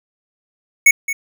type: tone with echo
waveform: square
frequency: 2216 Hz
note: C#7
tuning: 1 cent flat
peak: -6 dBFS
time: 0.86-0.91 s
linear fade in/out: 5 ms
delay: 220 ms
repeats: 1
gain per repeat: -13 dB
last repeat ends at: 1.13 s
effects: none